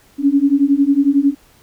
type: beating tone pair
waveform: sine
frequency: 274.4 / 285.4 Hz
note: C#4 / D4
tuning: -17 / -49 cents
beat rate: 11 Hz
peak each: -14 / -13 dBFS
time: 0.18-1.35 s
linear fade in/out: 50 ms
effects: pink hiss -51 dBFS RMS until 1.62 s